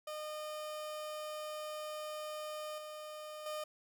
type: tone with level steps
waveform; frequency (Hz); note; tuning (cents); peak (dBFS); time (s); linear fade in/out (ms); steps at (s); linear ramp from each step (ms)
30% pulse; 610; D#5; -34; -38 / -42 / -36; 0.07-3.64; 5; 2.78 / 3.46; 2
effects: none